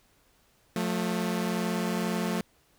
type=tone pair together; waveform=sawtooth; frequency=178.48 / 220.5 Hz; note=F3 / A3; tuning=+38 / +4 cents; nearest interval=major third; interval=366 cents; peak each=-26 dBFS; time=0.76-2.41 s; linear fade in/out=2 ms; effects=pink hiss -65 dBFS RMS until 2.78 s